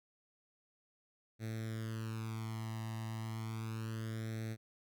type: tone with flanger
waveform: sawtooth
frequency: 111.5 Hz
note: A2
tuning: 23 cents sharp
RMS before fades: -41 dBFS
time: 1.39-4.57 s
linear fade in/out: 50 ms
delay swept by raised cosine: 0.5 to 1.04 ms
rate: 0.32 Hz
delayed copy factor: +0.85
effects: none